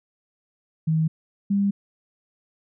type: tone pair in turn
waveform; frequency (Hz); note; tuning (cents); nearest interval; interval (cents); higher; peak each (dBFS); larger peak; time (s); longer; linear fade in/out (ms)
sine; 159.1 / 199.84; D#3 / G3; +39 / +34; major third; 395; second; -18 / -18; neither; 0.87-1.08 / 1.5-1.71; neither; 10
effects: none